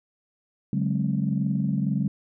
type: tone cluster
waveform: sine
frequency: 143.5 / 188.3 / 210.1 / 267.2 Hz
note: D3 / F#3 / G#3 / C4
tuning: -40 / +31 / +20 / +36 cents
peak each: -26 / -26 / -27 / -33 dBFS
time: 0.73-2.08 s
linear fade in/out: 2 ms
effects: tanh soft clip ceiling -12 dBFS